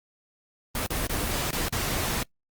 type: noise with dropouts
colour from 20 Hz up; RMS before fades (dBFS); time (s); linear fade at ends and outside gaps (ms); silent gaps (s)
pink; -28; 0.75-2.23; 2; 0.865-0.903 / 1.07-1.095 / 1.508-1.529 / 1.685-1.725
effects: noise-tail reverb RT60 0.1 s tail -24 dB re dry + Opus 24 kbps